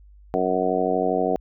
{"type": "harmonic tone", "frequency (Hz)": 92.5, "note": "F#2", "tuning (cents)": 0, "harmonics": [2, 3, 4, 5, 6, 7, 8], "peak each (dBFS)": [-31, -28, -28, -25, -30, -26, -26], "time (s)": [0.34, 1.36], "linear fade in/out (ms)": 0, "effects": ["added 50 Hz sine -46 dBFS peak until 1.4 s"]}